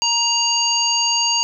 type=harmonic tone; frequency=939 Hz; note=A#5; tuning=12 cents sharp; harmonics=1 / 3 / 5 / 7; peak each=-23 / -21 / -20 / -21 dBFS; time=0.02-1.43 s; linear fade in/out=0 ms; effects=none